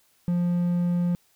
triangle tone, 175.2 Hz, F3, 6 cents sharp, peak -19 dBFS, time 0.28-1.15 s, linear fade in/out 0 ms, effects white hiss -64 dBFS RMS until 1.35 s

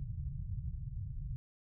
white low-pass noise, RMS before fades -40 dBFS, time 0-1.36 s, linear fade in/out 0 ms, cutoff 140 Hz, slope 48 dB/octave, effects none

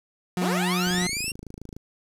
35% pulse tone, 180 Hz, F#3, 47 cents flat, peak -22 dBFS, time 0.37-1.07 s, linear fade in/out 2 ms
15% pulse linear sweep, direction up, 196 to 2796 Hz, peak -20 dBFS, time 0.41-1.32 s, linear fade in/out 10 ms
click train, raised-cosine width 3 ms, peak -26 dBFS, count 25, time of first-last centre 0.87-1.766 s, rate 26.8 Hz
effects resampled to 32000 Hz + 8-bit

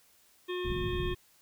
harmonic tone, 360.1 Hz, F#4, 47 cents flat, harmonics 1 / 3 / 5 / 7 / 9 / 10, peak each -33 / -43 / -44 / -46 / -44 / -49 dBFS, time 0.48-1.15 s, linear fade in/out 20 ms
pink low-pass noise, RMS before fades -35 dBFS, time 0.64-1.15 s, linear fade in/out 20 ms, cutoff 230 Hz, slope 48 dB/octave
effects white hiss -64 dBFS RMS until 1.41 s

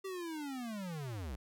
square linear sweep, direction down, 392 to 55 Hz, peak -40 dBFS, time 0.04-1.36 s, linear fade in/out 10 ms, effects none

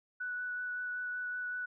sine tone with vibrato, 1480 Hz, F#6, in tune, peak -35 dBFS, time 0.2-1.66 s, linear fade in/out 10 ms, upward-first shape sine, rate 5.3 Hz, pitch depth 10 cents each way, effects none

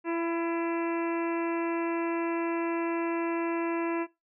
harmonic tone with a mistuned harmonic, 336 Hz, E4, 33 cents sharp, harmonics 1 / 2 / 3 / 4 / 5 / 6 / 7 / 8, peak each -28 / -38 / -37 / -44 / -42 / -45 / -45 / -45 dBFS, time 0.04-4.07 s, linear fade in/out 50 ms, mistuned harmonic 3, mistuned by -17 cents, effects noise-tail reverb RT60 0.2 s tail -19 dB re dry

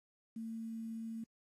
sine tone with quantisation, 225.5 Hz, A3, 43 cents sharp, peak -40 dBFS, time 0.36-1.24 s, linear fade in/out 5 ms, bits 11, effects AAC 32 kbps

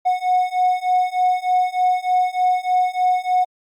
triangle beating tone pair, 730 / 733.3 Hz, F#5 / F#5, -24 / -16 cents, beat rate 3.3 Hz, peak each -17 / -16 dBFS, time 0.05-3.45 s, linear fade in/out 20 ms, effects tanh soft clip ceiling -6 dBFS + Opus 48 kbps

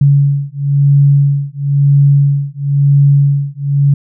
sine beating tone pair, 140.7 / 141.69 Hz, C#3 / C#3, +26 / +38 cents, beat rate 0.99 Hz, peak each -10 dBFS, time 0.01-3.94 s, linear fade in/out 5 ms, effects none

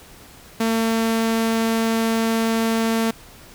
sawtooth tone, 225.8 Hz, A3, 45 cents sharp, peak -14 dBFS, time 0.6-3.11 s, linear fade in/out 5 ms, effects pink hiss -45 dBFS RMS until 3.54 s

